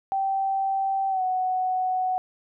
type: tone with pitch glide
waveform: sine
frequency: 777 to 742.3 Hz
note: G5 to F#5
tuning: -16 to +5 cents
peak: -22 dBFS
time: 0.12-2.18 s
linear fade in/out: 0 ms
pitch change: -79 cents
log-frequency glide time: 1.09-1.22 s
effects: none